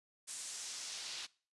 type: noise with band-pass filter sweep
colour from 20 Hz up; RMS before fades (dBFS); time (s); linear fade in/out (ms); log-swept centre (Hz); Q
pink; -45; 0.27-1.27; 20; 8500 to 4100; 1.5
effects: noise-tail reverb RT60 0.4 s tail -22 dB re dry + resampled to 24000 Hz